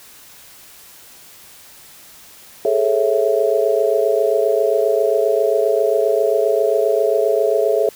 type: chord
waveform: sine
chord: A major seventh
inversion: third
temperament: just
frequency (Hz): 412.5 / 440 / 550 / 660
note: G#4 / A4 / C#5 / E5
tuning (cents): -12 / 0 / -14 / +2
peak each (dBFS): -19 / -18 / -20 / -19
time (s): 2.65-7.89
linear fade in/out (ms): 2
effects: white hiss -43 dBFS RMS until 7.95 s